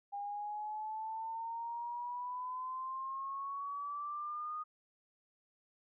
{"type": "exponential sweep", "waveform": "sine", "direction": "up", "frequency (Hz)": [805, 1238], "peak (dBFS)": -38, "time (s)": [0.12, 4.64], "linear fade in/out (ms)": 20, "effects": []}